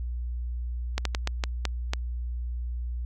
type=slowing click train; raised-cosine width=0.2 ms; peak=-10 dBFS; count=7; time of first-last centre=0.98-1.935 s; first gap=73 ms; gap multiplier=1.31; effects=added 60 Hz sine -29 dBFS peak until 3.05 s